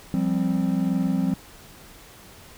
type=chord; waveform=triangle; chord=F suspended second; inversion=none; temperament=just; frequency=174.61 / 196.44 / 261.9 Hz; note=F3 / G3 / C4; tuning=0 / +4 / +2 cents; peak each=-23 dBFS; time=0.14-1.34 s; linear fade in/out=0 ms; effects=pink hiss -47 dBFS RMS until 2.57 s